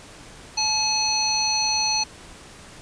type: harmonic tone with a mistuned harmonic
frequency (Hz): 861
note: A5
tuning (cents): -38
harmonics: 1 / 3 / 5 / 7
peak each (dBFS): -27 / -29 / -23 / -25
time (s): 0.57-2.04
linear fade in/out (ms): 10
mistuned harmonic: 3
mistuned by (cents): -17
effects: pink hiss -44 dBFS RMS until 2.81 s + resampled to 22050 Hz